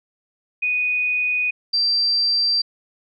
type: tone pair in turn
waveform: sine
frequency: 2482 / 4700 Hz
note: D#7 / D8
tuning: -5 / +1 cents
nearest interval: major seventh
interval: 1106 cents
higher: second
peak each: -18 / -16 dBFS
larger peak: second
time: 0.62-1.51 / 1.73-2.62 s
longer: neither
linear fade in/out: 10 ms
effects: none